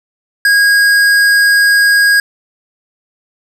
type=tone with tanh clipping; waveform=sine; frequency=1638 Hz; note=G#6; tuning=24 cents flat; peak=-8 dBFS; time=0.45-2.2 s; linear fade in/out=2 ms; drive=16 dB; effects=none